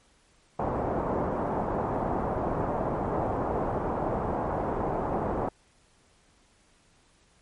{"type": "low-pass noise", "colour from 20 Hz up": "white", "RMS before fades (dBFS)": -29, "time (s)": [0.59, 5.49], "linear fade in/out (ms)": 5, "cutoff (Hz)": 910, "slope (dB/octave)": 24, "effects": ["pink hiss -63 dBFS RMS until 7.41 s", "MP3 48 kbps"]}